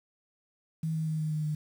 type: tone with pitch steps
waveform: sine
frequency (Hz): 160.1 / 158.44 / 156.81 / 155.18 / 153.58 / 151.99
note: D#3 / D#3 / D#3 / D#3 / D#3 / D#3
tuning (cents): +50 / +32 / +14 / -4 / -22 / -40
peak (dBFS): -28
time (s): 0.83-1.55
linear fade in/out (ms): 5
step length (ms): 120
effects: 9-bit